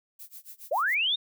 violet noise with tremolo, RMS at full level -43 dBFS, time 0.19-0.95 s, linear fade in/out 5 ms, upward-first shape sine, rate 7.2 Hz, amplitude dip 95%
sine linear sweep, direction up, 486.7 to 3743 Hz, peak -23 dBFS, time 0.71-1.16 s, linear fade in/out 10 ms
effects none

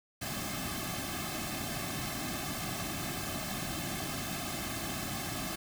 pink noise with comb filter, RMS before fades -37 dBFS, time 0.21-5.56 s, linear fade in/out 10 ms, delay 2.1 ms, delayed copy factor -0.95, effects none

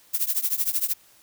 violet noise with tremolo, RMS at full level -21 dBFS, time 0.13-0.94 s, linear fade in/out 20 ms, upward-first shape triangle, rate 13 Hz, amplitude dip 95%, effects white hiss -56 dBFS RMS until 1.22 s

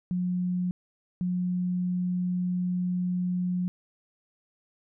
sine tone pair in turn, 180 / 180 Hz, F#3 / F#3, -47 / -47 cents, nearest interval unison, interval 0 cents, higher neither, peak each -25 dBFS, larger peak neither, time 0.11-0.71 / 1.21-3.68 s, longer second, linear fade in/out 0 ms, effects none

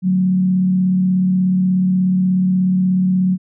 sine tone with frequency modulation, 185 Hz, F#3, in tune, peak -12 dBFS, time 0.02-3.38 s, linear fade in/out 50 ms, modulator 36.6 Hz, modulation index 0.3, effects none

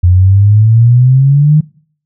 sine exponential sweep, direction up, 87.31 to 155.56 Hz, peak -3 dBFS, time 0.03-1.61 s, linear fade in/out 10 ms, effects noise-tail reverb RT60 0.5 s tail -21 dB re dry

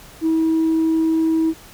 sine tone, 322.3 Hz, E4, 39 cents flat, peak -13 dBFS, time 0.21-1.54 s, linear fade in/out 50 ms, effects tanh soft clip ceiling -12 dBFS + pink hiss -43 dBFS RMS until 1.73 s

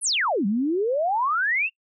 sine exponential two-way sweep, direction down then up, 11370 to 190 to 2818 Hz, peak -20 dBFS, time 0.01-1.7 s, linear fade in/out 50 ms, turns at 0.46 s, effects noise-tail reverb RT60 0.1 s tail -25 dB re dry

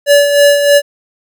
square tone with tremolo, 574 Hz, D5, 40 cents flat, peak -4 dBFS, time 0.06-0.82 s, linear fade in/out 50 ms, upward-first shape sine, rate 3.2 Hz, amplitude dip 55%, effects none

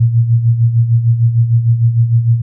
sine tone with tremolo, 116.54 Hz, A#2, in tune, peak -5 dBFS, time 0-2.42 s, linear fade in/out 10 ms, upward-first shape sine, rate 6.6 Hz, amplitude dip 65%, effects none

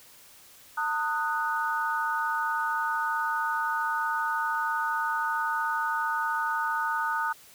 sine chord, D# diminished, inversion second, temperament equal with one note detuned, 903.2 / 1244.5 / 1480 Hz, A5 / D#6 / F#6, +45 / 0 / 0 cents, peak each -30 dBFS, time 0.77-7.33 s, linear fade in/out 10 ms, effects white hiss -53 dBFS RMS until 7.54 s

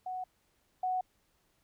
sine tone pair in turn, 740 / 740 Hz, F#5 / F#5, 0 / 0 cents, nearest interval unison, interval 0 cents, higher neither, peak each -35 / -29 dBFS, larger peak second, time 0.06-0.24 / 0.83-1.01 s, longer neither, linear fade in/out 5 ms, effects pink hiss -73 dBFS RMS until 1.63 s

